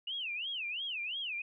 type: tone with vibrato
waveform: sine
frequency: 2800 Hz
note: F7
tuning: 4 cents sharp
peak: -35 dBFS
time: 0.07-1.42 s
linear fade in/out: 5 ms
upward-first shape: sine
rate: 2.9 Hz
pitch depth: 290 cents each way
effects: none